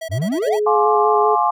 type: tone bursts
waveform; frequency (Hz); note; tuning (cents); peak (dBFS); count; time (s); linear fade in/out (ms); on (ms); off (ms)
square; 650; E5; -24; -26; 6; 0.01-0.596; 10; 76; 26
type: exponential sweep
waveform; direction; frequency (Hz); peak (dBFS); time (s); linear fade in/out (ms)
triangle; up; 82.41 to 970; -16; 0.09-0.58; 50
type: tone with vibrato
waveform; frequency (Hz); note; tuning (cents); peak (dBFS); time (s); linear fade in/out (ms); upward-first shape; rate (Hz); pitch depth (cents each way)
sine; 423.8; G#4; +35; -16; 0.46-1.36; 20; square; 5.1; 16
type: chord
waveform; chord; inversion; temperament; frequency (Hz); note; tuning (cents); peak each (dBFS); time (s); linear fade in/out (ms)
sine; D half-diminished seventh; first; just; 704.8 / 845.8 / 1057.2 / 1174.7; F5 / Ab5 / C6 / D6; +16 / +31 / +18 / 0; -20 / -18 / -19 / -21; 0.66-1.51; 10
effects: none